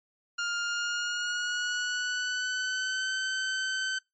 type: tone with pitch glide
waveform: sawtooth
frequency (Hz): 1407 to 1534.3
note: F6 to G6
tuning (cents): +12 to -38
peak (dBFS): -25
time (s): 0.38-3.99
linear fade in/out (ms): 10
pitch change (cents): +150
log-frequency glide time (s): 0.63-3.12
effects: noise-tail reverb RT60 0.2 s tail -25 dB re dry + MP3 32 kbps